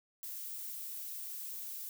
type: noise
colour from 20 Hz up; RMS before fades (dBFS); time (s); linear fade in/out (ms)
violet; -43; 0.23-1.89; 0
effects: none